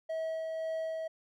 triangle tone with tremolo, 644 Hz, E5, 41 cents flat, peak -30 dBFS, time 0.09-1.08 s, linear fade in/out 10 ms, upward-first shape sine, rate 1.9 Hz, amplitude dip 25%, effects none

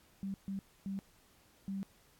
sine tone bursts at uneven times, 195.2 Hz, G3, 7 cents flat, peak -36 dBFS, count 4, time 0.23-0.34 / 0.48-0.59 / 0.86-0.99 / 1.68-1.83 s, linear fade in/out 0 ms, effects pink hiss -66 dBFS RMS until 2.19 s + AAC 64 kbps

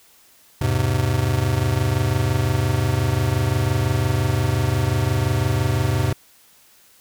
square chord, E augmented, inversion none, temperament just, 82.41 / 103.01 / 128.76 Hz, E2 / G#2 / B#2, 0 / -14 / -27 cents, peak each -26 / -22 / -22 dBFS, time 0.61-6.13 s, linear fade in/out 5 ms, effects white hiss -53 dBFS RMS until 7 s

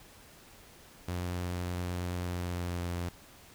sawtooth tone with pitch glide, 89 to 87.37 Hz, F2 to F2, +33 to +1 cents, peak -29 dBFS, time 1.08-3.09 s, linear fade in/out 5 ms, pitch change -32 cents, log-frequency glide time 2.2-2.9 s, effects pink hiss -55 dBFS RMS until 3.54 s

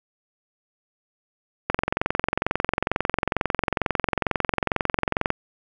click train, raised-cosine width 0.5 ms, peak -5 dBFS, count 81, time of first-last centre 1.7-5.304 s, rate 22.2 Hz, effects none

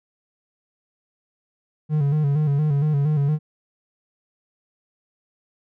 triangle tone with vibrato, 146.83 Hz, D3, in tune, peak -15 dBFS, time 1.89-3.39 s, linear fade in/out 50 ms, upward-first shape square, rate 4.3 Hz, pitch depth 68 cents each way, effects none

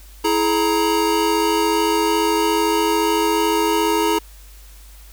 square tone cluster, 330.2 / 424.1 / 933 Hz, E4 / G#4 / A#5, +3 / +36 / +1 cents, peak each -21 dBFS, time 0.24-4.19 s, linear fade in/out 10 ms, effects added 50 Hz sine -40 dBFS peak until 5.12 s + white hiss -48 dBFS RMS until 5.12 s

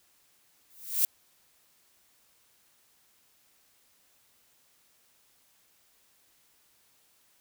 violet noise with exponential growth, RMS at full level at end -21 dBFS, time 0.7-1.05 s, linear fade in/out 1 ms, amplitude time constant 74 ms, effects white hiss -66 dBFS RMS until 7.4 s

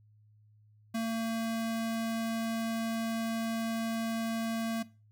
square tone, 226.5 Hz, A#3, 50 cents flat, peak -31 dBFS, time 0.94-4.83 s, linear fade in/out 10 ms, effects noise-tail reverb RT60 0.3 s tail -18 dB re dry + added 106 Hz sine -59 dBFS peak until 5.11 s

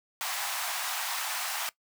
pink high-pass noise, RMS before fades -33 dBFS, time 0.21-1.69 s, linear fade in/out 0 ms, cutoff 710 Hz, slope 48 dB/octave, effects noise-tail reverb RT60 0.1 s tail -19 dB re dry

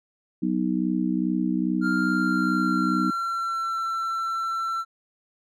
harmonic tone, 62.4 Hz, B1, 19 cents sharp, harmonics 3 / 4 / 5, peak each -26 / -26 / -26 dBFS, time 0.42-3.11 s, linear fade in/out 10 ms
triangle tone with pitch glide, 1396.9 to 1343.9 Hz, F6 to E6, 0 to +33 cents, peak -23 dBFS, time 1.81-4.85 s, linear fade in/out 50 ms, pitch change -67 cents, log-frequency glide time 2.05-3.79 s
effects none

